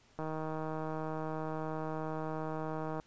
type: click train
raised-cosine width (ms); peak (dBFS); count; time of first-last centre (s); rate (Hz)
1; -25; 442; 0.19-2.999; 157
effects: pink hiss -65 dBFS RMS until 3.06 s + resampled to 16000 Hz